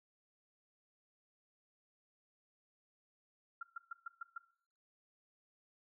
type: tone bursts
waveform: sine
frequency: 1374 Hz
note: F6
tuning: 29 cents flat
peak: -40 dBFS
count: 6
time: 3.61-4.38 s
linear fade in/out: 5 ms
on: 20 ms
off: 130 ms
effects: noise-tail reverb RT60 0.6 s tail -19 dB re dry